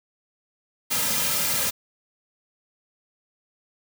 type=noise with comb filter; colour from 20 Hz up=white; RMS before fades=-24 dBFS; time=0.9-1.71 s; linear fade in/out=20 ms; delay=2.7 ms; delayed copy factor=-0.85; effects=none